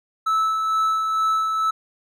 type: tone with tremolo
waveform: triangle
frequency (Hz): 1308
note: E6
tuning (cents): -14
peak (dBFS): -15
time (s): 0.26-1.71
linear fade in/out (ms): 10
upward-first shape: sine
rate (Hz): 2.2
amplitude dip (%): 35
effects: none